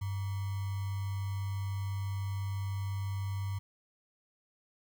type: tone with sample-and-hold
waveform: sine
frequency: 98 Hz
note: G2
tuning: in tune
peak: -32 dBFS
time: 0.01-3.59 s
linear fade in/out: 10 ms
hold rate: 1050 Hz
effects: none

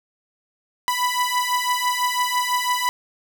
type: beating tone pair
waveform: sawtooth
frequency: 987.8 / 993.8 Hz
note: B5 / B5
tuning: 0 / +11 cents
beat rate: 6 Hz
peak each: -19 dBFS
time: 0.88-2.89 s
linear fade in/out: 0 ms
effects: none

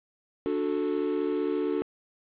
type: chord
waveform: triangle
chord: D major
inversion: none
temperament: equal with one note detuned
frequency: 293.7 / 364.9 / 440 Hz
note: D4 / F#4 / A4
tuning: 0 / -24 / 0 cents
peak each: -28 dBFS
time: 0.46-1.82 s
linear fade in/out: 0 ms
effects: resampled to 8000 Hz + 8-bit

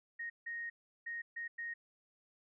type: tone bursts at uneven times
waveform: sine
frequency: 1864.7 Hz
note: A#6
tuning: in tune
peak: -39 dBFS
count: 5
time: 0.19-0.3 / 0.46-0.7 / 1.06-1.22 / 1.36-1.48 / 1.58-1.74 s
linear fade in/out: 10 ms
effects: none

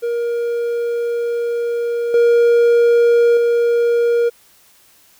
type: tone with level steps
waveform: triangle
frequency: 471.8 Hz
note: A#4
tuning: 21 cents sharp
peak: -15 / -7 / -10 dBFS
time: 0.02-4.3 s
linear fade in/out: 20 ms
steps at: 2.14 / 3.37 s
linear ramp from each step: 2 ms
effects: white hiss -51 dBFS RMS until 5.19 s

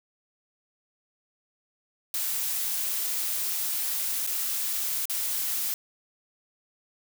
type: noise with dropouts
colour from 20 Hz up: blue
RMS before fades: -29 dBFS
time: 2.14-5.74 s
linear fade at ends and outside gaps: 1 ms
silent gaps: 4.266-4.273 / 5.055-5.097 s
effects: none

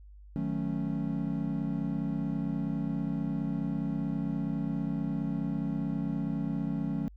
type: chord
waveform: triangle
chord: D# half-diminished seventh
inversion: none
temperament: equal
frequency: 155.56 / 185 / 220 / 277.2 Hz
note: D#3 / F#3 / A3 / C#4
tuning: 0 / 0 / 0 / 0 cents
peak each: -33 dBFS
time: 0.36-7.08 s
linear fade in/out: 0 ms
effects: added 50 Hz sine -48 dBFS peak until 7.16 s

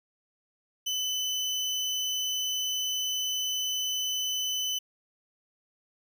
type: tone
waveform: 30% pulse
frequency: 3015 Hz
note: F#7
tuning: 32 cents sharp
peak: -25 dBFS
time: 0.86-4.79 s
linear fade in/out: 10 ms
effects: none

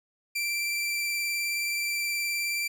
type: tone with vibrato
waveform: sawtooth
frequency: 2349 Hz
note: D7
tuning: in tune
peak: -24 dBFS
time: 0.35-2.68 s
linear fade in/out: 10 ms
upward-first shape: sine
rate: 19 Hz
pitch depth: 17 cents each way
effects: none

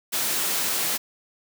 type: high-pass noise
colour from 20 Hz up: white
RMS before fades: -25 dBFS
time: 0.12-0.98 s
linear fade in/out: 20 ms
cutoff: 160 Hz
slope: 12 dB/octave
effects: none

